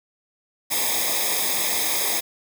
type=noise with comb filter; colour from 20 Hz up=white; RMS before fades=-23 dBFS; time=0.7-2.21 s; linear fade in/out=20 ms; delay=0.69 ms; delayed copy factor=-0.95; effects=none